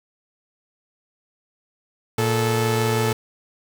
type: tone pair together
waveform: sawtooth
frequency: 115.51 / 436.1 Hz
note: A#2 / A4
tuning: -15 / -15 cents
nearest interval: octave + major seventh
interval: 2300 cents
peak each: -17 / -18 dBFS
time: 2.18-3.13 s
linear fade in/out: 5 ms
effects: 7-bit